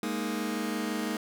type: chord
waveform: sawtooth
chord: Ab suspended second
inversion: none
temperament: just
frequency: 207.7 / 233.6 / 311.5 Hz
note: Ab3 / Bb3 / Eb4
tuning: 0 / +4 / +2 cents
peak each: -30 / -30 / -30 dBFS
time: 0.03-1.17 s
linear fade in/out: 2 ms
effects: none